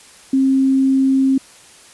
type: tone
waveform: sine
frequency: 267.2 Hz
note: C4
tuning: 36 cents sharp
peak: -11 dBFS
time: 0.33-1.38 s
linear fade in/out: 5 ms
effects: white hiss -44 dBFS RMS until 1.93 s + resampled to 24000 Hz

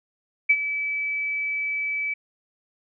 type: tone with ADSR envelope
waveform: sine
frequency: 2300 Hz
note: D7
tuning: 37 cents flat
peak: -12 dBFS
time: 0.49-2.14 s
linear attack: 12 ms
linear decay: 54 ms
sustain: -12 dB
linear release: 8 ms
effects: none

